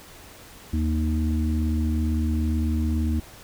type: harmonic tone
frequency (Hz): 77.78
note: D#2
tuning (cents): 0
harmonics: 1 / 3 / 4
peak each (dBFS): -22 / -27 / -31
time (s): 0.73-3.2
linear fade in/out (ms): 5
effects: pink hiss -46 dBFS RMS until 3.43 s